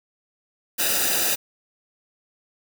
white noise with comb filter, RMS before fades -22 dBFS, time 0.78-1.36 s, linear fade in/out 20 ms, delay 0.92 ms, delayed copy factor -0.75, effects none

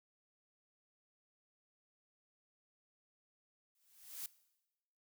blue noise with exponential growth, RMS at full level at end -41 dBFS, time 3.75-4.26 s, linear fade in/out 2 ms, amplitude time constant 110 ms, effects noise-tail reverb RT60 1.0 s tail -20 dB re dry

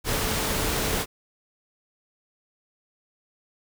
sine tone in noise, 440 Hz, A4, in tune, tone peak -36 dBFS, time 0.04-1.06 s, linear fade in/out 50 ms, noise pink, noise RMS -26 dBFS, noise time 0.04-1.06 s, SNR -13 dB, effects none

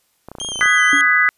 clicks, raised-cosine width 1 ms, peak -19 dBFS, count 12, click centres 0.286 / 0.316 / 0.352 / 0.385 / 0.415 / 0.448 / 0.488 / 0.519 / 0.558 / 0.592 / 0.628 / 0.658 s
25% pulse tone with vibrato, 3157 Hz, G7, 12 cents sharp, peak -20 dBFS, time 0.4-1.01 s, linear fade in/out 0 ms, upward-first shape sine, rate 3.9 Hz, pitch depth 47 cents each way
sine chord, G# minor seventh, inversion second, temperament just, 1245.9 / 1495.1 / 1661.2 / 1993.5 Hz, D#6 / F#6 / G#6 / B6, +2 / +18 / 0 / +16 cents, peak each -19 / -18 / -18 / -14 dBFS, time 0.61-1.29 s, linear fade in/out 0 ms
sine tone with exponential decay, 283.4 Hz, C#4, 38 cents sharp, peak -18 dBFS, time 0.93-1.13 s, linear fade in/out 1 ms, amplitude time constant 42 ms
effects white hiss -63 dBFS RMS until 1.37 s + resampled to 32000 Hz

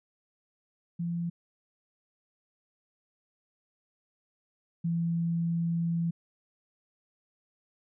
sine tone pair in turn, 170.7 / 168.16 Hz, F3 / E3, -39 / +35 cents, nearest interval unison, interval 26 cents, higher first, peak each -29 / -26 dBFS, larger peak second, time 0.99-1.3 / 4.84-6.11 s, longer second, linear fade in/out 10 ms, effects none

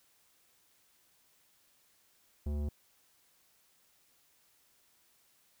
sine tone with tanh clipping, 73.42 Hz, D2, in tune, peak -34 dBFS, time 2.46-2.69 s, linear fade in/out 5 ms, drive 15 dB, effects white hiss -69 dBFS RMS until 5.6 s

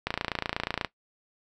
click train, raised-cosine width 0.3 ms, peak -11 dBFS, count 23, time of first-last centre 0.07-0.847 s, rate 28.3 Hz, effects noise-tail reverb RT60 0.1 s tail -17 dB re dry

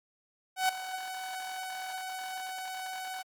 sawtooth tone with ADSR envelope, 750 Hz, F#5, 23 cents sharp, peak -19 dBFS, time 0.56-3.23 s, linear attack 130 ms, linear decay 4 ms, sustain -14 dB, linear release 20 ms, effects AAC 48 kbps

